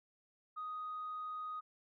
sine tone, 1247 Hz, D#6, 3 cents sharp, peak -39 dBFS, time 0.56-1.61 s, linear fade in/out 20 ms, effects tanh soft clip ceiling -36 dBFS

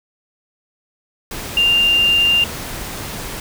sine tone in noise, 2794 Hz, F7, in tune, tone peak -11 dBFS, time 1.57-2.44 s, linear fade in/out 2 ms, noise pink, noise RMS -28 dBFS, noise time 1.31-3.4 s, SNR +14 dB, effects none

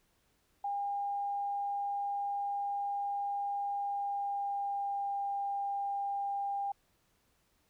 sine tone with pitch glide, 806 to 800.4 Hz, G5 to G5, +48 to +36 cents, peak -32 dBFS, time 0.64-6.72 s, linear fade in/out 5 ms, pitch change -12 cents, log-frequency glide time 3.74-5.18 s, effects pink hiss -73 dBFS RMS until 7.69 s

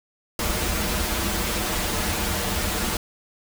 pink noise with comb filter, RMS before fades -25 dBFS, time 0.39-2.97 s, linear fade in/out 2 ms, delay 7.4 ms, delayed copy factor -0.85, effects none

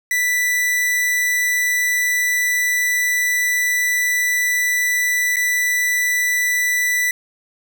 45% pulse tone with dropouts, 1975.5 Hz, B6, in tune, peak -16 dBFS, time 0.11-7.11 s, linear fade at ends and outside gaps 2 ms, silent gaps 5.36-5.367 s, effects none

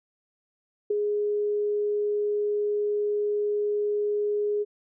sine tone with ADSR envelope, 415.3 Hz, G#4, in tune, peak -19 dBFS, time 0.9-4.65 s, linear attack 8 ms, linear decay 8 ms, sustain -4 dB, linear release 33 ms, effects none

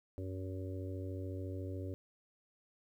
harmonic tone, 93.9 Hz, F#2, 26 cents sharp, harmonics 1 / 3 / 4 / 5 / 6, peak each -40 / -46 / -48 / -51 / -51 dBFS, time 0.18-1.94 s, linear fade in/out 0 ms, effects 12-bit

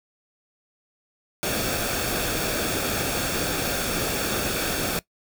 pink noise with comb filter, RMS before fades -26 dBFS, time 1.43-4.99 s, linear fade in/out 0 ms, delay 1 ms, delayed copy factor -0.55, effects noise-tail reverb RT60 0.1 s tail -19 dB re dry

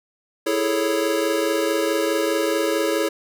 square chord, A major seventh, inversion second, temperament equal, 329.6 / 415.3 / 440 / 554.4 Hz, E4 / G#4 / A4 / C#5, 0 / 0 / 0 / 0 cents, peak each -25 / -26 / -27 / -25 dBFS, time 0.46-3.09 s, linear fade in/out 10 ms, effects none

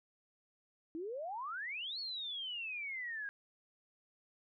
sine exponential two-way sweep, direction up then down, 309.6 to 4441 to 1609 Hz, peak -39 dBFS, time 0.95-3.29 s, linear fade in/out 0 ms, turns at 1.99 s, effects none

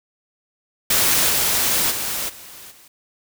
white noise with level steps, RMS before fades -17 / -19 / -25 / -40 / -48 dBFS, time 0.9-2.88 s, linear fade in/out 5 ms, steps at 1.29 / 1.9 / 2.28 / 2.7 s, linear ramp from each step 20 ms, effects none

